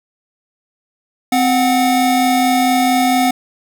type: tone pair together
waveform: square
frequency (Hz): 258.8 / 732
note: C4 / F#5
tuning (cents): -19 / -19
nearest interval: octave + tritone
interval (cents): 1800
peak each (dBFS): -15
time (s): 1.32-3.31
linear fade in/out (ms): 5
effects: none